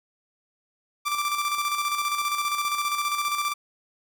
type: tone with tremolo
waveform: sawtooth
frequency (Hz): 1174.7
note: D6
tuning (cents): 0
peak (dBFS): -19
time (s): 1.05-3.54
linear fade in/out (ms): 20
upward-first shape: square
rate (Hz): 15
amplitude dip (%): 45
effects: none